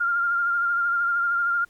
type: tone with vibrato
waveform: sine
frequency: 1396.9 Hz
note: F6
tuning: in tune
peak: -20 dBFS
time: 0-1.65 s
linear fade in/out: 10 ms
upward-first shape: sine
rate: 13 Hz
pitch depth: 27 cents each way
effects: pink hiss -61 dBFS RMS until 1.69 s + AAC 64 kbps